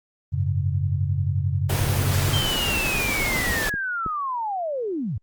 sine chord, F# suspended second, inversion none, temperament equal, 92.5 / 103.83 / 138.59 Hz, F#2 / G#2 / C#3, 0 / 0 / 0 cents, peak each -23 / -27 / -25 dBFS, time 0.32-2.42 s, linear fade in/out 20 ms
pink noise, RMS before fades -26 dBFS, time 1.69-3.7 s, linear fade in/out 10 ms
sine linear sweep, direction down, 3175 to 83.1 Hz, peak -24 dBFS, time 2.33-5.18 s, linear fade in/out 5 ms
click train, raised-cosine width 3 ms, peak -18 dBFS, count 6, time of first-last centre 2.45-4.063 s, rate 3.1 Hz
effects Opus 24 kbps

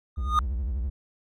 triangle tone with exponential growth, 1227 Hz, D#6, 25 cents flat, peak -14 dBFS, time 0.16-0.39 s, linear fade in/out 1 ms, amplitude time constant 48 ms
triangle tone with vibrato, 63.5 Hz, B1, 49 cents sharp, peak -24 dBFS, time 0.17-0.9 s, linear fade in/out 10 ms, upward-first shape sine, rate 12 Hz, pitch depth 250 cents each way
effects none

